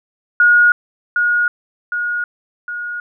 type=tone with echo; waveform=sine; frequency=1441 Hz; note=F#6; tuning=46 cents flat; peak=-7 dBFS; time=0.4-0.72 s; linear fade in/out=2 ms; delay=760 ms; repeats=3; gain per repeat=-5 dB; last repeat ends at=3 s; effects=none